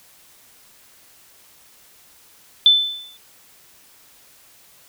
sine tone with exponential decay, 3520 Hz, A7, in tune, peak -6 dBFS, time 2.66-3.17 s, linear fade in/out 1 ms, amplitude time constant 110 ms, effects white hiss -51 dBFS RMS until 4.88 s

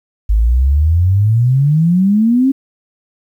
sine exponential sweep, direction up, 50.9 to 275.6 Hz, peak -8 dBFS, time 0.29-2.52 s, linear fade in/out 10 ms, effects 8-bit

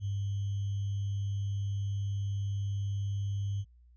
sine tone with sample-and-hold, 99.9 Hz, G2, 33 cents sharp, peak -30 dBFS, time 0-3.65 s, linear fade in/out 50 ms, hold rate 3150 Hz, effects added 60 Hz sine -56 dBFS peak until 3.96 s + resampled to 16000 Hz

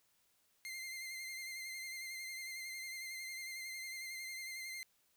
sawtooth tone with vibrato, 2093 Hz, C7, in tune, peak -40 dBFS, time 0.65-4.83 s, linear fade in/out 0 ms, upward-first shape sine, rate 11 Hz, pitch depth 29 cents each way, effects white hiss -75 dBFS RMS until 5.16 s

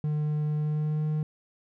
triangle tone with pitch glide, 150.8 to 153.26 Hz, D3 to D#3, +46 to -26 cents, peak -23 dBFS, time 0.04-1.23 s, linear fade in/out 2 ms, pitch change +28 cents, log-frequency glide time 0.54-1.06 s, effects none

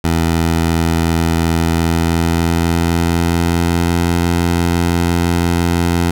15% pulse tone with pitch glide, 82.7 to 85.91 Hz, E2 to F2, +6 to -28 cents, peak -6 dBFS, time 0.04-6.11 s, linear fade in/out 5 ms, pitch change +66 cents, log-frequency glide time 1.58-4.15 s, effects none

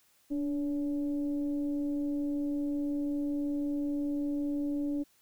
sine tone with frequency modulation, 289.7 Hz, D4, 24 cents flat, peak -29 dBFS, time 0.3-5.04 s, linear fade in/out 20 ms, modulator 277 Hz, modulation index 0.39, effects white hiss -67 dBFS RMS until 5.21 s

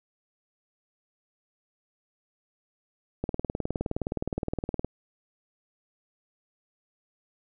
click train, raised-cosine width 2 ms, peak -15 dBFS, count 32, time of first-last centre 3.24-4.846 s, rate 19.3 Hz, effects none

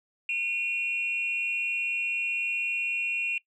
sine tone pair together, 2441 / 2742 Hz, D#7 / F7, -34 / -32 cents, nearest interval major second, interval 202 cents, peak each -28 dBFS, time 0.29-3.38 s, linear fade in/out 2 ms, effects noise-tail reverb RT60 0.1 s tail -22 dB re dry + tanh soft clip ceiling -19 dBFS

